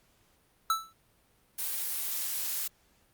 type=tone with exponential decay; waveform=square; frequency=1318.5 Hz; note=E6; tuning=in tune; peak=-22 dBFS; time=0.7-0.93 s; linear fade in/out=2 ms; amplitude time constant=48 ms
type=noise; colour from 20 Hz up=blue; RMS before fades=-33 dBFS; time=1.58-2.68 s; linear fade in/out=10 ms
effects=pink hiss -67 dBFS RMS until 3.13 s + Opus 48 kbps